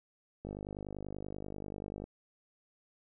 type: click train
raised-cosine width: 2 ms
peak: -28 dBFS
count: 81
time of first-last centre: 0.45-2.04 s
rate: 50.3 Hz
effects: none